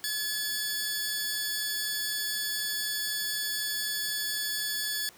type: tone pair together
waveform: 15% pulse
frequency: 1712 / 4496 Hz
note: A6 / C#8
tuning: -48 / +24 cents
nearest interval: octave + perfect fourth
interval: 1672 cents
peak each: -26 dBFS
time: 0.04-5.09 s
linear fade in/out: 0 ms
effects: pink hiss -54 dBFS RMS until 5.17 s + high-pass 150 Hz 12 dB/octave